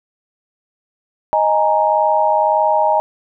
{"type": "chord", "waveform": "sine", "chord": "D# suspended fourth", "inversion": "none", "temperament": "equal", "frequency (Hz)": [622.3, 830.6, 932.3], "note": ["D#5", "G#5", "A#5"], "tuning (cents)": [0, 0, 0], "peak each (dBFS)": -16, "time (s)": [1.33, 3], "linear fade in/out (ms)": 0, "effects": []}